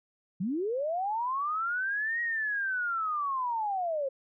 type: linear two-way sweep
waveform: sine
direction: up then down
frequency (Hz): 164.81 to 1900 to 523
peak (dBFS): -28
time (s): 0.4-4.09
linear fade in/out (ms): 10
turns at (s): 2.21
effects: none